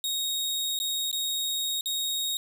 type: tone with dropouts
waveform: sawtooth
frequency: 3755 Hz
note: A#7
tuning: 12 cents sharp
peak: -24 dBFS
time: 0.04-2.37 s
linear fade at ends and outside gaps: 1 ms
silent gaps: 0.79-0.8 / 1.114-1.128 / 1.809-1.858 s
effects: 10-bit